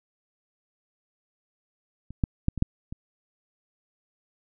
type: clicks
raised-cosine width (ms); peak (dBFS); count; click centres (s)
5; -27 / -10 / -9 / -20 / -7 / -23; 6; 2.106 / 2.238 / 2.484 / 2.577 / 2.624 / 2.925
effects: none